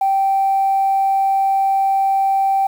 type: tone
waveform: sine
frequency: 780 Hz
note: G5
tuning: 9 cents flat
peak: -12 dBFS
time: 0.01-2.67 s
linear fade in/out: 5 ms
effects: tanh soft clip ceiling -9 dBFS + 7-bit